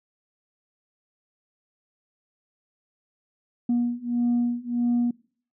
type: beating tone pair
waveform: sine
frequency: 239.3 / 240.9 Hz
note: A#3 / B3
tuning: +46 / -43 cents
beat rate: 1.6 Hz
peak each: -24 / -23 dBFS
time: 3.69-5.11 s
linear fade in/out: 5 ms
effects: noise-tail reverb RT60 0.5 s tail -24 dB re dry + tanh soft clip ceiling -17 dBFS